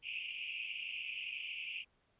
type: band-pass noise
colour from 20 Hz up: white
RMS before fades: -43 dBFS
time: 0.02-1.85 s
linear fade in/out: 50 ms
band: 2400 to 2900 Hz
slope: 96 dB/octave
effects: pink hiss -75 dBFS RMS until 2.19 s + resampled to 8000 Hz